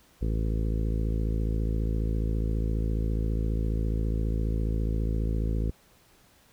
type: harmonic tone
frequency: 54.7 Hz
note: A1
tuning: 9 cents flat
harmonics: 1 / 2 / 3 / 4 / 5 / 6 / 7 / 8 / 9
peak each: -26 / -32 / -36 / -38 / -40 / -42 / -43 / -44 / -45 dBFS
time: 0.21-5.71 s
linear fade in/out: 10 ms
effects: pink hiss -60 dBFS RMS until 6.52 s